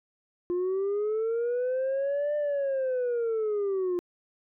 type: linear two-way sweep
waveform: sine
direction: up then down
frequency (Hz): 349.2 to 596 to 349.2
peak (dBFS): -23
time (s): 0.5-3.99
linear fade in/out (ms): 0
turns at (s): 2.36
effects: tanh soft clip ceiling -24 dBFS